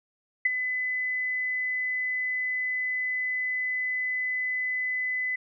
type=tone with ADSR envelope; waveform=sine; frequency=2010 Hz; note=B6; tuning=30 cents sharp; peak=-17 dBFS; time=0.45-5.36 s; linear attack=7 ms; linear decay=22 ms; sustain=-9 dB; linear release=7 ms; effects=none